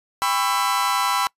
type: chord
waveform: 40% pulse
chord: C# half-diminished seventh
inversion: second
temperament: just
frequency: 798.3 / 997.9 / 1108.7 / 1330.5 Hz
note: G5 / B5 / C#6 / E6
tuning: +31 / +18 / 0 / +16 cents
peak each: -26 / -22 / -26 / -24 dBFS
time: 0.22-1.27 s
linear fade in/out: 0 ms
effects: noise-tail reverb RT60 0.1 s tail -24 dB re dry + resampled to 32000 Hz